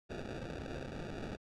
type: noise with sample-and-hold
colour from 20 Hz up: blue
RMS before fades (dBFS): -43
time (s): 0.09-1.37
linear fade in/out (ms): 20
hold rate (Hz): 1050
effects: low-pass 5000 Hz 12 dB/octave